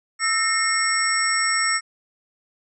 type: tone cluster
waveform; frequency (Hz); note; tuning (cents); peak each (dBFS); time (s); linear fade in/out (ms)
sine; 1315 / 1829 / 2145 / 5520 / 7940; E6 / A#6 / C7 / F8 / B8; -5 / -33 / +42 / -21 / +8; -25; 0.19-1.81; 50
effects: none